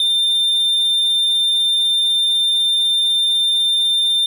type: tone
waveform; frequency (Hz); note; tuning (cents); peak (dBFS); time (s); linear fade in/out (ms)
triangle; 3596; A7; +37; -12; 0-4.26; 2
effects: none